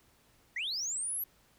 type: linear sweep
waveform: sine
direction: up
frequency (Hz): 1841 to 12000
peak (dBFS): -31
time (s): 0.56-1.24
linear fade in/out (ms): 5
effects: tanh soft clip ceiling -30 dBFS + pink hiss -66 dBFS RMS until 1.58 s